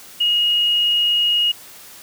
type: tone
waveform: sine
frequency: 2876 Hz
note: F#7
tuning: 50 cents flat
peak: -14 dBFS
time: 0.2-1.52 s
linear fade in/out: 10 ms
effects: white hiss -41 dBFS RMS until 2.02 s + high-pass 80 Hz 12 dB/octave